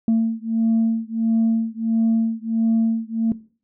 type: beating tone pair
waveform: sine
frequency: 225.1 / 226.6 Hz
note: A3 / A#3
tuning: +40 / -49 cents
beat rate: 1.5 Hz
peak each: -18 dBFS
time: 0.08-3.32 s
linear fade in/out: 2 ms
effects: noise-tail reverb RT60 0.4 s tail -19 dB re dry + tanh soft clip ceiling -12 dBFS